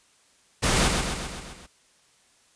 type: noise with echo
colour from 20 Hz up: pink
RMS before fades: -22 dBFS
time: 0.62-0.89 s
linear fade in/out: 20 ms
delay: 130 ms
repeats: 6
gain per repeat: -4 dB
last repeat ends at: 1.67 s
effects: white hiss -61 dBFS RMS until 2.55 s + resampled to 22050 Hz